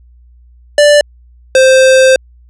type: tone pair in turn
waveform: square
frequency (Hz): 587.3 / 523.2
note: D5 / C5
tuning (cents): 0 / 0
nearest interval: major second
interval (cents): 200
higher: first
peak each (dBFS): -4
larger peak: neither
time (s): 0.78-1.01 / 1.55-2.16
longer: second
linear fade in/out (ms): 2
effects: added 60 Hz sine -39 dBFS peak until 2.49 s + resampled to 22050 Hz